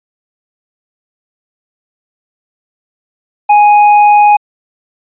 sine tone with tanh clipping, 830.6 Hz, G#5, in tune, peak -4 dBFS, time 3.49-4.37 s, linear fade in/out 10 ms, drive 7 dB, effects resampled to 8000 Hz

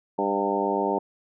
harmonic tone with a mistuned harmonic, 100 Hz, G2, 35 cents sharp, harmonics 2 / 3 / 4 / 5 / 6 / 7 / 8 / 9, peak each -32 / -31 / -28 / -31 / -31 / -33 / -31 / -28 dBFS, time 0.18-0.99 s, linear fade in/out 10 ms, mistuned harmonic 8, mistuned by -26 cents, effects none

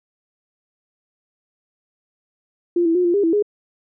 sine tone with pitch steps, 346.9 / 330 / 359.6 / 346.3 / 404.3 / 330.1 / 414.6 Hz, F4 / E4 / F#4 / F4 / G#4 / E4 / G#4, -12 / +2 / -49 / -15 / -46 / +2 / -3 cents, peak -14 dBFS, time 2.76-3.425 s, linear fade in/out 5 ms, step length 95 ms, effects none

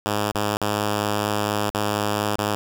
5% pulse tone with dropouts, 104.2 Hz, G#2, 6 cents sharp, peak -10 dBFS, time 0.06-2.55 s, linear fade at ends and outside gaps 0 ms, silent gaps 0.317-0.349 / 0.57-0.616 / 1.701-1.748 / 2.357-2.385 s, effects none

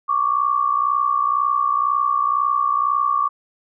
sine tone pair together, 1111 / 1173 Hz, C#6 / D6, +4 / -2 cents, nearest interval minor second, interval 94 cents, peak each -19 dBFS, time 0.08-3.29 s, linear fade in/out 20 ms, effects none

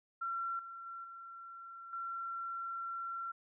sine tone with level steps, 1361 Hz, F6, 45 cents flat, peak -35 / -45 / -43 / -47 / -38 dBFS, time 0.21-3.32 s, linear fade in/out 10 ms, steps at 0.59 / 0.86 / 1.04 / 1.93 s, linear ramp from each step 2 ms, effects none

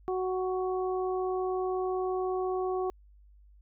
harmonic tone, 371.2 Hz, F#4, 6 cents sharp, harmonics 1 / 2 / 3, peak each -29 / -35 / -39 dBFS, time 0.08-2.9 s, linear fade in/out 0 ms, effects added 50 Hz sine -54 dBFS peak until 3.61 s

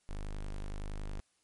square tone, 25.38 Hz, G#0, 39 cents flat, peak -37 dBFS, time 0.09-1.2 s, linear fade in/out 0 ms, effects white hiss -74 dBFS RMS until 1.43 s + MP3 48 kbps

